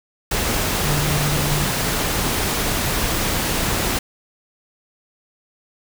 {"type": "tone in noise", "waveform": "sine", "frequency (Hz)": 146.83, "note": "D3", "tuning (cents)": 0, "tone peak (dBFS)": -21, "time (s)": [0.84, 1.65], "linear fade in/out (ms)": 5, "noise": "pink", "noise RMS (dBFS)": -21, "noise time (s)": [0.31, 3.99], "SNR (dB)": -3, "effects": []}